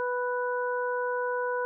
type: harmonic tone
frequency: 493.9 Hz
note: B4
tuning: in tune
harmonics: 1 / 2 / 3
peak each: -29 / -32 / -34 dBFS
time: 0-1.65 s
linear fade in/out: 0 ms
effects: none